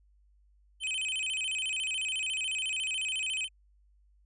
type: tone with vibrato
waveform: square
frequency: 2794 Hz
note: F7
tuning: in tune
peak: -31 dBFS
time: 0.8-3.49 s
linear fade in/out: 50 ms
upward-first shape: square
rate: 14 Hz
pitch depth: 170 cents each way
effects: added 50 Hz sine -61 dBFS peak until 4.25 s + resampled to 24000 Hz